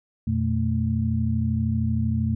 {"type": "tone cluster", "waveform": "sine", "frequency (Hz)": [87, 119.9, 221.4], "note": ["F2", "A#2", "A3"], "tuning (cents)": [-6, 49, 11], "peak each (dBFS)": -25, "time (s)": [0.27, 2.35], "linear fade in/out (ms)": 5, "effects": []}